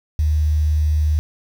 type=tone with quantisation; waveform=sine; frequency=76.3 Hz; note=D#2; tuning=33 cents flat; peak=-14 dBFS; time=0.19-1.19 s; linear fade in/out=0 ms; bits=7; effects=none